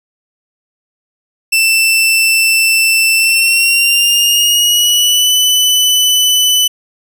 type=tone with pitch glide; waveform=sawtooth; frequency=2668 to 2995 Hz; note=E7 to F#7; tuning=+20 to +20 cents; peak=-5 dBFS; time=1.52-6.68 s; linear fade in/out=10 ms; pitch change=+200 cents; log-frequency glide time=3.16-5.32 s; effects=none